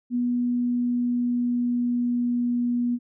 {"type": "tone with pitch glide", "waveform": "sine", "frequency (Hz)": [243.8, 241.8], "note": ["B3", "B3"], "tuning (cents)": [-22, -36], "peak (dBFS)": -21, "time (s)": [0.1, 2.99], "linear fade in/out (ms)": 50, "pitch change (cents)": -14, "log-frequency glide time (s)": [0.45, 2.6], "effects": []}